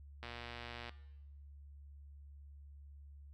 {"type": "click train", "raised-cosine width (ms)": 0.3, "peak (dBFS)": -30, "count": 80, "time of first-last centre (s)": [0.23, 0.894], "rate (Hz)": 119, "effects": ["noise-tail reverb RT60 0.9 s tail -17 dB re dry", "added 71 Hz sine -52 dBFS peak until 3.33 s"]}